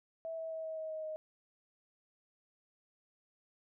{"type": "tone with pitch steps", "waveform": "sine", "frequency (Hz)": [653, 648.1, 643.3, 638.5, 633.7, 628.9, 624.2], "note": ["E5", "E5", "E5", "D#5", "D#5", "D#5", "D#5"], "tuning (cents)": [-17, -30, -42, 45, 32, 18, 5], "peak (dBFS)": -38, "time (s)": [0.25, 1.16], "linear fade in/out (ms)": 0, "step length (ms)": 130, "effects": []}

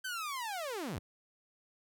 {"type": "linear sweep", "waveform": "sawtooth", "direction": "down", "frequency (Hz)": [1564, 59.6], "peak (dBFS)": -33, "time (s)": [0.04, 0.99], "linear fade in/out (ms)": 10, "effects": []}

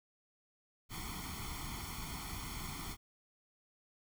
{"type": "noise with comb filter", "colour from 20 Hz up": "pink", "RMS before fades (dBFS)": -43, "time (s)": [0.89, 2.97], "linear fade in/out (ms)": 50, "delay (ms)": 0.91, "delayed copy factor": 0.95, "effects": []}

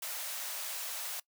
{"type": "high-pass noise", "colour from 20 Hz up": "white", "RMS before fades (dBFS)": -39, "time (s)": [0.02, 1.2], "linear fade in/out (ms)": 5, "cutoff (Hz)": 530, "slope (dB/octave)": 48, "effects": ["noise-tail reverb RT60 0.1 s tail -22 dB re dry"]}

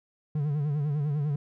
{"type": "tone with vibrato", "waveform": "triangle", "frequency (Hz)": 146.8, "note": "D3", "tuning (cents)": 0, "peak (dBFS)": -23, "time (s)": [0.35, 1.36], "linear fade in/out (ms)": 5, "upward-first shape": "sine", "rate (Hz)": 10, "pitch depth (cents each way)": 83, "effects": []}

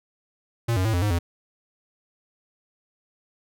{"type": "tone with pitch steps", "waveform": "square", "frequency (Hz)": [116.6, 92.8, 111.3, 88, 104.3, 85.6], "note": ["A#2", "F#2", "A2", "F2", "G#2", "F2"], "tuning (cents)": [1, 6, 20, 14, 8, -34], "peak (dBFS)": -21, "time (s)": [0.68, 1.19], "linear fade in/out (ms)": 10, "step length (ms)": 85, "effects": []}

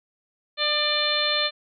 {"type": "harmonic tone with a mistuned harmonic", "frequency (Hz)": 595, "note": "D5", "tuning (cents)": 22, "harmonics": [1, 2, 3, 4, 5, 6, 7], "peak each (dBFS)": [-29, -31, -30, -30, -31, -26, -26], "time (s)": [0.57, 1.51], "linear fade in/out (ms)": 50, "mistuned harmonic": 2, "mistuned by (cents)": 18, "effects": []}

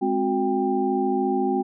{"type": "tone cluster", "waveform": "sine", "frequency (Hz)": [208.5, 262.5, 365.7, 792], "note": ["G#3", "C4", "F#4", "G5"], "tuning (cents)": [7, 6, -20, 18], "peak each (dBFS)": [-28, -25, -24, -26], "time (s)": [0.01, 1.63], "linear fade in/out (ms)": 20, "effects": []}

